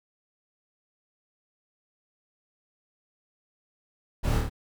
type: noise with echo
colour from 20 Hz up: brown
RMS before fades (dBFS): -26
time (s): 4.23-4.39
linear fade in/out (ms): 20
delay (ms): 27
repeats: 4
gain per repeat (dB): -2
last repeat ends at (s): 4.498
effects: none